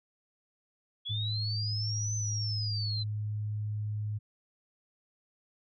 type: linear two-way sweep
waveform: sine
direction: up then down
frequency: 3322 to 6150 to 3998 Hz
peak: -34 dBFS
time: 1.05-3.04 s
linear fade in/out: 20 ms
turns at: 2.15 s
type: tone with pitch glide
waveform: sine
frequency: 106.6 to 105.62 Hz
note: G#2 to G#2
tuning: +46 to +30 cents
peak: -31 dBFS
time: 1.09-4.19 s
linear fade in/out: 20 ms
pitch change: -16 cents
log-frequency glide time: 2.04-3.13 s
effects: none